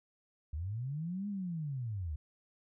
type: linear two-way sweep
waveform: sine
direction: up then down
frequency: 69.7 to 208 to 69.7 Hz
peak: -35 dBFS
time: 0.53-2.16 s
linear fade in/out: 5 ms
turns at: 1.28 s
effects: none